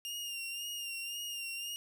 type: tone with vibrato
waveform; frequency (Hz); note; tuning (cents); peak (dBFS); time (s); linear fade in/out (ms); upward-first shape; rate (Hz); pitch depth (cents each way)
sawtooth; 2807; F7; +8; -35; 0.05-1.76; 0; sine; 1.9; 41
effects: none